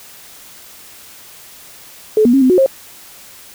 sine tone with pitch steps, 431.4 / 240.6 / 271.4 / 257.4 / 365.8 / 535 Hz, A4 / B3 / C#4 / C4 / F#4 / C5, -34 / -45 / -36 / -28 / -20 / +38 cents, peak -7 dBFS, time 2.17-2.662 s, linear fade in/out 2 ms, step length 82 ms, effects white hiss -39 dBFS RMS until 3.54 s

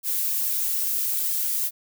violet noise with flanger, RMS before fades -25 dBFS, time 0.03-1.71 s, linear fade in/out 50 ms, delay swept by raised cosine 2 to 3.4 ms, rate 2.3 Hz, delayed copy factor -0.7, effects none

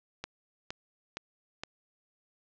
click train, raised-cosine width 0.2 ms, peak -19 dBFS, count 4, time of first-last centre 0.24-1.635 s, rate 2.15 Hz, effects low-pass 6000 Hz 12 dB/octave

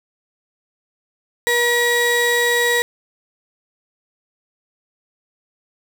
35% pulse tone pair together, 478.8 / 1915.2 Hz, A#4 / A#6, +46 / +46 cents, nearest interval 2 octaves, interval 2400 cents, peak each -17 dBFS, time 1.47-2.82 s, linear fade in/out 0 ms, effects none

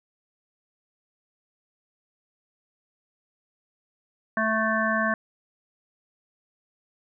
harmonic tone, 220 Hz, A3, in tune, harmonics 1 / 3 / 5 / 7 / 8, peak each -28 / -28 / -28 / -28 / -28 dBFS, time 4.37-5.14 s, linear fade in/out 2 ms, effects none

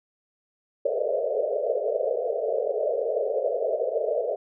white band-pass noise, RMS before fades -26 dBFS, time 0.85-4.36 s, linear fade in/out 5 ms, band 420 to 650 Hz, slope 96 dB/octave, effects none

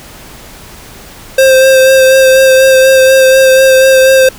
square tone with vibrato, 527 Hz, C5, 12 cents sharp, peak -3 dBFS, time 1.38-4.29 s, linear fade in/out 5 ms, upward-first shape sine, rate 4.1 Hz, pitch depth 17 cents each way, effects pink hiss -32 dBFS RMS until 4.38 s

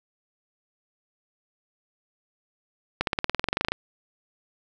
accelerating click train, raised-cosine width 0.3 ms, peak -7 dBFS, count 16, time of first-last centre 3.01-3.72 s, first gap 62 ms, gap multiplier 0.96, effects none

